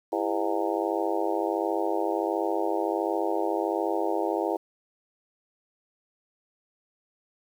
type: harmonic tone with a mistuned harmonic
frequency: 101.4 Hz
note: G#2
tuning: 41 cents flat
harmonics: 3 / 4 / 5 / 6 / 7 / 8 / 9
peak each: -30 / -31 / -32 / -33 / -33 / -34 / -35 dBFS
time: 0.12-4.57 s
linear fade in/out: 10 ms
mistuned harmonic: 3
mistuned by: +150 cents
effects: 9-bit